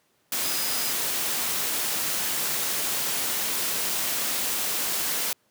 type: tone in noise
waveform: sine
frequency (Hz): 4978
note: D#8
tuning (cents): 0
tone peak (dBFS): -34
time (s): 0.44-0.91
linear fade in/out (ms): 2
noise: white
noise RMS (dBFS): -27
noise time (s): 0.32-5.33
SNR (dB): -10
effects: pink hiss -67 dBFS RMS until 5.5 s + high-pass 150 Hz 12 dB/octave